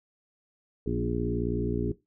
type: harmonic tone with a mistuned harmonic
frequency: 59 Hz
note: A#1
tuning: 22 cents sharp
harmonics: 1 / 2 / 3 / 4 / 5 / 6 / 7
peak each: -34 / -34 / -34 / -34 / -34 / -34 / -34 dBFS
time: 0.86-1.92 s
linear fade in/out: 5 ms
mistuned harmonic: 4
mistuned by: +24 cents
effects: noise-tail reverb RT60 0.2 s tail -17 dB re dry